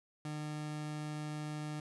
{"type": "tone", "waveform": "30% pulse", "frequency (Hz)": 151.1, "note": "D3", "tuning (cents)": 50, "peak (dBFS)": -36, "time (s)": [0.25, 1.8], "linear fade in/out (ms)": 2, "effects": ["resampled to 24000 Hz"]}